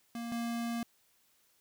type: tone pair in turn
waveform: square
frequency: 233.9 / 233.9 Hz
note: A#3 / A#3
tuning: +6 / +6 cents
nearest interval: unison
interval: 0 cents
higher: neither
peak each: -38 / -34 dBFS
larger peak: second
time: 0.15-0.32 / 0.32-0.83 s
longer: second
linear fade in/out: 2 ms
effects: white hiss -70 dBFS RMS until 1.6 s